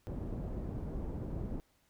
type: low-pass noise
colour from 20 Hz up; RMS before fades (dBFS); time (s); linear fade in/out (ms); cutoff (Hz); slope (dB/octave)
pink; -39; 0.07-1.6; 0; 400; 12
effects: pink hiss -72 dBFS RMS until 1.89 s

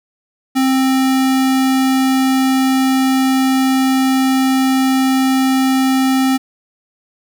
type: tone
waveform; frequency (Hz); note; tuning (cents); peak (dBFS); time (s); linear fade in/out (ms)
square; 263.6; C4; +13; -12; 0.55-6.38; 20
effects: none

